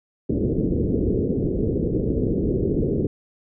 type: low-pass noise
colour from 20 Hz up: white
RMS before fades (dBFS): -22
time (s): 0.29-3.07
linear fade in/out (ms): 5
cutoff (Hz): 450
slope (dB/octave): 48
effects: none